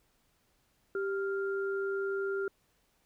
sine tone pair together, 392 / 1396.9 Hz, G4 / F6, 0 / 0 cents, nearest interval octave + minor seventh, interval 2200 cents, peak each -31 / -38 dBFS, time 0.95-2.48 s, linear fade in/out 2 ms, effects pink hiss -72 dBFS RMS until 3.05 s

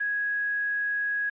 sine tone with quantisation, 1661.2 Hz, G#6, in tune, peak -25 dBFS, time 0-1.3 s, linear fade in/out 10 ms, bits 8, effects resampled to 8000 Hz

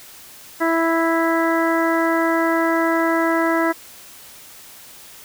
harmonic tone, 329.6 Hz, E4, in tune, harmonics 1 / 2 / 3 / 4 / 5 / 6, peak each -19 / -22 / -24 / -25 / -26 / -27 dBFS, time 0.6-3.73 s, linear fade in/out 20 ms, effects white hiss -42 dBFS RMS until 5.24 s

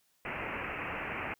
white low-pass noise, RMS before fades -38 dBFS, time 0.25-1.34 s, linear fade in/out 2 ms, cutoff 2700 Hz, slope 96 dB/octave, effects white hiss -72 dBFS RMS until 1.39 s

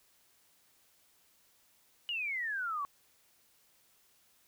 sine exponential sweep, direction down, 2935 to 1100 Hz, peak -33 dBFS, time 2.09-2.85 s, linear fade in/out 0 ms, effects white hiss -68 dBFS RMS until 4.47 s

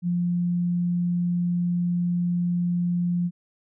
sine tone, 175.2 Hz, F3, 6 cents sharp, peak -21 dBFS, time 0.02-3.31 s, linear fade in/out 50 ms, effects none

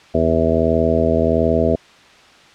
harmonic tone, 81.4 Hz, E2, 21 cents flat, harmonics 1 / 2 / 3 / 4 / 5 / 6 / 7 / 8, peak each -22 / -24 / -20 / -25 / -21 / -21 / -24 / -19 dBFS, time 0.14-1.76 s, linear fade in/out 10 ms, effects white hiss -46 dBFS RMS until 2.54 s + low-pass 4000 Hz 12 dB/octave

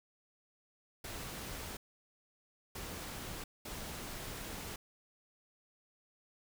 pink noise bursts at uneven times, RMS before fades -44 dBFS, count 3, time 1.04-1.77 / 2.75-3.44 / 3.65-4.76 s, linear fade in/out 5 ms, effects none

